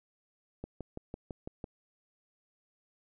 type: click train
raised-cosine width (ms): 2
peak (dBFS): -26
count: 7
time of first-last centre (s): 0.64-1.642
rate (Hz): 5.99
effects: none